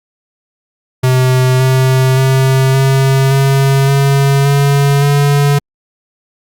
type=tone with pitch steps; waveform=square; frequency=128.6 / 130.55 / 132.52 / 134.53 / 136.56 / 138.63 / 140.73 / 142.86 Hz; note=C3 / C3 / C3 / C3 / C#3 / C#3 / C#3 / D3; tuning=-30 / -3 / +22 / +49 / -26 / 0 / +27 / -47 cents; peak=-8 dBFS; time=1.03-5.59 s; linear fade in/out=10 ms; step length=570 ms; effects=Opus 48 kbps